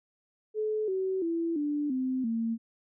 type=tone with pitch steps; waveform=sine; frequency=430 / 378.7 / 333.5 / 293.7 / 258.7 / 227.8 Hz; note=A4 / F#4 / E4 / D4 / C4 / A#3; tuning=-40 / +40 / +20 / 0 / -19 / -40 cents; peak=-27 dBFS; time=0.54-2.58 s; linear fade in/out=50 ms; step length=340 ms; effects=none